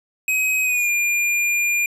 square tone with pitch glide, 2531 to 2400 Hz, D#7 to D7, +29 to +37 cents, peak -18 dBFS, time 0.28-1.86 s, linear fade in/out 2 ms, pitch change -92 cents, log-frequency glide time 0.63-0.9 s, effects resampled to 32000 Hz

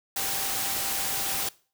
sine tone in noise, 784 Hz, G5, in tune, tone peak -40 dBFS, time 0.16-1.49 s, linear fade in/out 5 ms, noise white, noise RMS -29 dBFS, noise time 0.16-1.49 s, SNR -14 dB, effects noise-tail reverb RT60 0.4 s tail -21 dB re dry

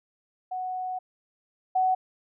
sine tone pair in turn, 740 / 746.9 Hz, F#5 / F#5, 0 / +16 cents, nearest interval unison, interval 16 cents, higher second, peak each -29 / -20 dBFS, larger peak second, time 0.51-0.99 / 1.75-1.95 s, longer first, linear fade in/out 10 ms, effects none

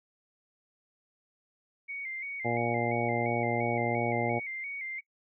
sine tone with vibrato, 2164 Hz, C#7, 42 cents flat, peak -35 dBFS, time 1.88-5.01 s, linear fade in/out 20 ms, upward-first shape square, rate 2.9 Hz, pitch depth 57 cents each way
harmonic tone, 118.2 Hz, A#2, 24 cents sharp, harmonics 1 / 2 / 3 / 4 / 5 / 6 / 7, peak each -35 / -35 / -35 / -35 / -35 / -35 / -35 dBFS, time 2.44-4.4 s, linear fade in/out 20 ms
effects noise-tail reverb RT60 0.1 s tail -21 dB re dry

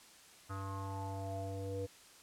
square tone with low-pass filter sweep, 97.3 Hz, G2, 12 cents flat, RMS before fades -41 dBFS, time 0.49-1.87 s, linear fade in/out 20 ms, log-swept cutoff 1300 to 470 Hz, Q 6.7, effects white hiss -59 dBFS RMS until 2.22 s + low-pass 10000 Hz 12 dB/octave

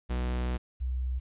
45% pulse / sine tone pair in turn, 61.6 / 63.41 Hz, B1 / B1, -4 / +46 cents, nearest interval minor second, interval 50 cents, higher second, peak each -28 dBFS, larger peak neither, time 0.09-0.58 / 0.8-1.2 s, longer first, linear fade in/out 20 ms, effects resampled to 8000 Hz + 11-bit

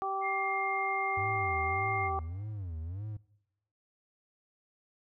harmonic tone, 388.2 Hz, G4, 17 cents flat, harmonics 1 / 2 / 3, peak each -39 / -33 / -35 dBFS, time 0.02-2.19 s, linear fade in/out 0 ms
sine tone, 2116 Hz, C7, 19 cents sharp, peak -33 dBFS, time 0.21-2.11 s, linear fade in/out 50 ms
triangle tone with vibrato, 92.5 Hz, F#2, in tune, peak -34 dBFS, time 1.17-3.17 s, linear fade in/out 5 ms, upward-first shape sine, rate 1.7 Hz, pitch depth 270 cents each way
effects noise-tail reverb RT60 1.0 s tail -23 dB re dry

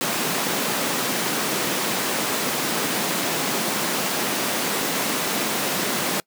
pink high-pass noise, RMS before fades -24 dBFS, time 0.01-6.2 s, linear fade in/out 0 ms, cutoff 180 Hz, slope 24 dB/octave, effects noise-tail reverb RT60 0.1 s tail -25 dB re dry

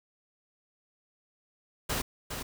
pink noise with echo, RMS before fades -31 dBFS, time 1.89-2.02 s, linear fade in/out 10 ms, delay 410 ms, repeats 1, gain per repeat -6 dB, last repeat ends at 2.43 s, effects none

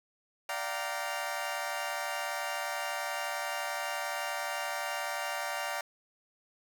20% pulse chord, G minor seventh, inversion second, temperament equal with one note detuned, 587.3 / 698.5 / 770.1 / 932.3 Hz, D5 / F5 / G5 / Bb5, 0 / 0 / -31 / 0 cents, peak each -34 dBFS, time 0.49-5.81 s, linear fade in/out 2 ms, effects none

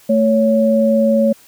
sine tone pair together, 221.5 / 558.1 Hz, A3 / C#5, +12 / +12 cents, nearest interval octave + major third, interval 1600 cents, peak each -13 dBFS, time 0.09-1.33 s, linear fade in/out 10 ms, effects white hiss -47 dBFS RMS until 1.47 s

